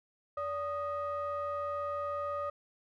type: ring-modulated tone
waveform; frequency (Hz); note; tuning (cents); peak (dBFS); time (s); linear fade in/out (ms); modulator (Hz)
triangle; 331; E4; +7; -28; 0.37-2.5; 5; 907
effects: none